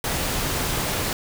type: noise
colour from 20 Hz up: pink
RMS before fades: -25 dBFS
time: 0.04-1.13 s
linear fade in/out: 2 ms
effects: none